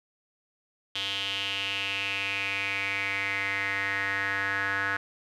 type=tone with band-pass filter sweep; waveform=square; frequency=98.4 Hz; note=G2; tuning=7 cents sharp; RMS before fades=-30 dBFS; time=0.95-4.97 s; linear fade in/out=5 ms; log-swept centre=3200 to 1600 Hz; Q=5.6; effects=none